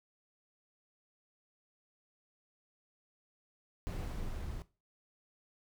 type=noise with level ramp; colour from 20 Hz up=brown; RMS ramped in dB=-37 to -42 dBFS; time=3.87-4.62 s; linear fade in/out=0 ms; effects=noise-tail reverb RT60 0.3 s tail -17 dB re dry